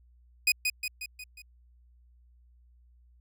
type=tone with echo; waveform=sawtooth; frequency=2489 Hz; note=D#7; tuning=in tune; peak=-17 dBFS; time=0.47-0.52 s; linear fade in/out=5 ms; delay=180 ms; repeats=5; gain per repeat=-5 dB; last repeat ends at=1.42 s; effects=added 60 Hz sine -57 dBFS peak until 3.2 s